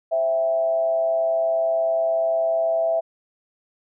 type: tone with frequency modulation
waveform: sine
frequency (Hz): 659.3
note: E5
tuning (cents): 0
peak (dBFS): -18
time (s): 0.11-3.01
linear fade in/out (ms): 20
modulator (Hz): 129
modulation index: 0.4
effects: none